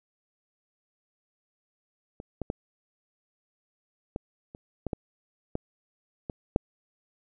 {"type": "clicks", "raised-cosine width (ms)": 2, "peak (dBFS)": [-26, -18, -16, -18, -29, -17, -16, -16, -20, -7], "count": 10, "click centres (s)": [2.201, 2.417, 2.501, 4.161, 4.549, 4.867, 4.932, 5.554, 6.298, 6.561], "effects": []}